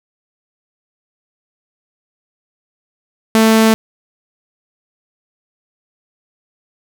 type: tone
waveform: sawtooth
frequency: 221.8 Hz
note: A3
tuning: 14 cents sharp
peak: -4 dBFS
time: 3.35-3.74 s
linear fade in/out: 0 ms
effects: none